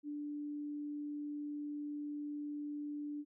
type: tone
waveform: sine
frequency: 293.7 Hz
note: D4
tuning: in tune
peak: -39 dBFS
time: 0.03-3.25 s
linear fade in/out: 50 ms
effects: none